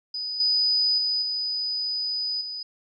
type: tone with level steps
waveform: sine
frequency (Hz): 4978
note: D#8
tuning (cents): 0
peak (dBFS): -28 / -19 / -22 / -25 / -31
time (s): 0.14-2.63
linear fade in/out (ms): 5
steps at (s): 0.4 / 0.98 / 1.22 / 2.41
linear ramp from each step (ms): 2
effects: none